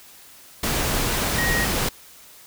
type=tone in noise; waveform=sine; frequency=1885 Hz; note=A#6; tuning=19 cents sharp; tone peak=-22 dBFS; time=1.38-1.65 s; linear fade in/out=5 ms; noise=pink; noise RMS=-23 dBFS; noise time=0.63-1.89 s; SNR=-2 dB; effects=white hiss -47 dBFS RMS until 2.46 s